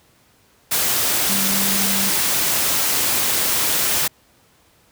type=tone in noise; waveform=sine; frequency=196 Hz; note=G3; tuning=in tune; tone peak=-25 dBFS; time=1.29-2.1 s; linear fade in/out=10 ms; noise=white; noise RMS=-19 dBFS; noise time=0.71-4.08 s; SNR=-9 dB; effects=pink hiss -56 dBFS RMS until 4.91 s + high-pass 60 Hz 12 dB/octave